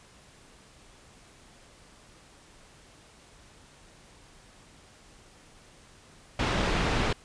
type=low-pass noise; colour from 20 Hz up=pink; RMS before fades=-27 dBFS; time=6.39-7.13 s; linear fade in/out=5 ms; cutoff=3500 Hz; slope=12 dB/octave; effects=pink hiss -55 dBFS RMS until 7.24 s + resampled to 22050 Hz